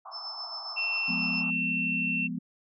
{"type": "band-pass noise", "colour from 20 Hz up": "white", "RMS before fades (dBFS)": -45, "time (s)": [0.05, 1.51], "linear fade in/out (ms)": 10, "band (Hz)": [660, 1300], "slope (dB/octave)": 96}
{"type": "tone with tremolo", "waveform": "sine", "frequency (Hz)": 5274, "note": "E8", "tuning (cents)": 0, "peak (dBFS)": -34, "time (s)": [0.11, 1.44], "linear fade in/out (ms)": 50, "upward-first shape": "sine", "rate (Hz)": 7.3, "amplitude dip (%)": 45}
{"type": "tone", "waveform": "sine", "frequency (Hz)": 2700, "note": "E7", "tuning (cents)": 41, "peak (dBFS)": -27, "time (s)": [0.76, 2.28], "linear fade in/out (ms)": 20}
{"type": "chord", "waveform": "sine", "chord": "F diminished", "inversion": "none", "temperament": "equal", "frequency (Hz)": [174.61, 207.7, 246.9], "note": ["F3", "Ab3", "Cb4"], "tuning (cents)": [0, 0, 0], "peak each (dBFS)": [-35, -37, -34], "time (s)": [1.08, 2.39], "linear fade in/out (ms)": 10}
{"effects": []}